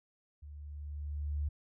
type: tone with level ramp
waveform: sine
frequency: 73.42 Hz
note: D2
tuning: in tune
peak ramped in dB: -46 to -30 dBFS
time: 0.42-1.49 s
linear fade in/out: 10 ms
effects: none